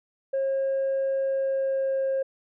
sine tone with pitch glide, 540 to 536.3 Hz, C#5 to C5, -45 to +43 cents, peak -21 dBFS, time 0.33-2.23 s, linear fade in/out 10 ms, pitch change -12 cents, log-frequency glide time 1.23-2.08 s, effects tanh soft clip ceiling -21 dBFS

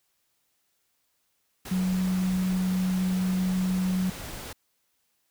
sine tone in noise, 185 Hz, F#3, in tune, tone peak -23 dBFS, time 1.71-4.1 s, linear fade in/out 5 ms, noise pink, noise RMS -39 dBFS, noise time 1.65-4.53 s, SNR +13 dB, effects white hiss -73 dBFS RMS until 5.3 s

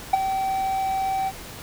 triangle tone with ADSR envelope, 770 Hz, G5, 31 cents flat, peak -9 dBFS, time 0.13-1.32 s, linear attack 8 ms, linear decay 16 ms, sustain -11 dB, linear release 46 ms, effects pink hiss -39 dBFS RMS until 1.62 s

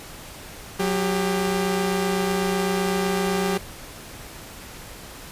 sawtooth tone pair together, 184.8 / 397.5 Hz, F#3 / G4, -2 / +24 cents, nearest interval octave + minor second, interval 1326 cents, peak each -20 dBFS, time 0.79-3.58 s, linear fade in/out 10 ms, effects pink hiss -40 dBFS RMS until 5.31 s + resampled to 32000 Hz

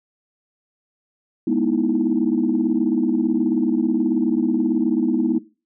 sine chord, E major seventh, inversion first, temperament equal with one note detuned, 207.7 / 242.8 / 311.1 / 329.6 Hz, G#3 / B3 / D#4 / E4, 0 / -29 / 0 / 0 cents, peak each -24 / -20 / -22 / -22 dBFS, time 1.47-5.39 s, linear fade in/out 5 ms, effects noise-tail reverb RT60 0.3 s tail -17 dB re dry + tanh soft clip ceiling -8 dBFS

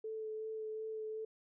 sine tone with vibrato, 436.9 Hz, A4, 12 cents flat, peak -39 dBFS, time 0.04-1.25 s, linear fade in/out 5 ms, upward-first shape sine, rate 2.7 Hz, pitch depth 13 cents each way, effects none

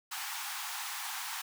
pink high-pass noise, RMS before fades -39 dBFS, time 0.11-1.42 s, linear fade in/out 10 ms, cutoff 770 Hz, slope 96 dB/octave, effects none

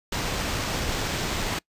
pink noise with sample-and-hold, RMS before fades -28 dBFS, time 0.12-1.59 s, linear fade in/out 5 ms, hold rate 11025 Hz, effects noise-tail reverb RT60 0.1 s tail -24 dB re dry + resampled to 32000 Hz

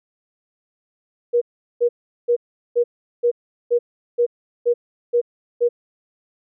sine tone bursts, 478.7 Hz, A#4, 46 cents sharp, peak -13 dBFS, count 10, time 1.33-5.69 s, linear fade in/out 20 ms, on 85 ms, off 390 ms, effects none

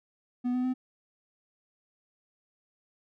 triangle tone with pitch steps, 246.9 / 251.2 / 255.6 Hz, B3 / B3 / C4, 0 / +30 / -40 cents, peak -24 dBFS, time 0.44-0.74 s, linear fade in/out 20 ms, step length 100 ms, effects none

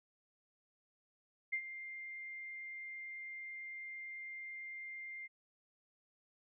sine tone with ADSR envelope, 2103 Hz, C7, 8 cents sharp, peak -32 dBFS, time 1.52-5.28 s, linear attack 15 ms, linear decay 73 ms, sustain -12 dB, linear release 27 ms, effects none

